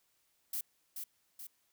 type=noise with echo; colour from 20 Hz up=violet; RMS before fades=-37 dBFS; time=0.53-0.61 s; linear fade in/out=5 ms; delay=430 ms; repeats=2; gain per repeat=-5 dB; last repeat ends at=1.47 s; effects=white hiss -75 dBFS RMS until 1.72 s